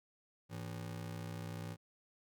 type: ring-modulated tone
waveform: 40% pulse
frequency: 134.2 Hz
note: C3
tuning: 44 cents sharp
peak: -38 dBFS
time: 0.49-1.77 s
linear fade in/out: 50 ms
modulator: 30.2 Hz
effects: none